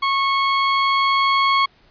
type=tone with level ramp; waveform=sawtooth; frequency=1097 Hz; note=C#6; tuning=18 cents flat; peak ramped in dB=-13 to -10 dBFS; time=0.02-1.66 s; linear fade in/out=10 ms; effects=pink hiss -55 dBFS RMS until 1.9 s + resampled to 11025 Hz